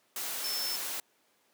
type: tone in noise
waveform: sine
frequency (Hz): 5300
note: E8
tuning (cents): +9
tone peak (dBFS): -33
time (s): 0.44-0.76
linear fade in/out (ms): 2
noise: white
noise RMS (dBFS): -36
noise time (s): 0.16-1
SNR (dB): 0
effects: pink hiss -69 dBFS RMS until 1.53 s + high-pass 300 Hz 12 dB/octave